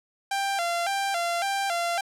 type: tone with vibrato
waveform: sawtooth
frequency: 737 Hz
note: F#5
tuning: 7 cents flat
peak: -21 dBFS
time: 0.31-2.01 s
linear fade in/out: 5 ms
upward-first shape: square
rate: 1.8 Hz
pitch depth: 120 cents each way
effects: low-pass 11000 Hz 12 dB/octave